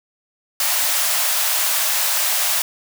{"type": "high-pass noise", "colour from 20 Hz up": "white", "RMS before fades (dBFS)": -19, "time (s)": [0.6, 2.62], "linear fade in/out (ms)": 2, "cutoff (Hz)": 560, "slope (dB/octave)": 96, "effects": []}